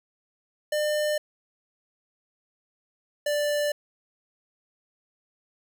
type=tone pair in turn; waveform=square; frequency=600 / 588 Hz; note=D5 / D5; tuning=+37 / +2 cents; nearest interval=unison; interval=35 cents; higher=first; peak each=-24 dBFS; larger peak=neither; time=0.72-1.18 / 3.26-3.72 s; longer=neither; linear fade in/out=5 ms; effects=none